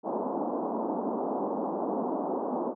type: band-pass noise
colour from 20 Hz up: pink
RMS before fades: -31 dBFS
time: 0.03-2.75 s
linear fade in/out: 50 ms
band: 210 to 1000 Hz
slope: 48 dB/octave
effects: none